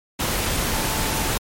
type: tone in noise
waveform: sine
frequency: 880 Hz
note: A5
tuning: in tune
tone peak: -32 dBFS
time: 0.72-1.3 s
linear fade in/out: 10 ms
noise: pink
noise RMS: -23 dBFS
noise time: 0.19-1.38 s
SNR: -12 dB
effects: MP3 64 kbps